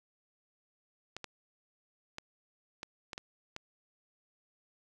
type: clicks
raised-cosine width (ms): 0.2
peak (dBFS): -23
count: 7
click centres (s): 1.166 / 1.243 / 2.184 / 2.831 / 3.132 / 3.179 / 3.564
effects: none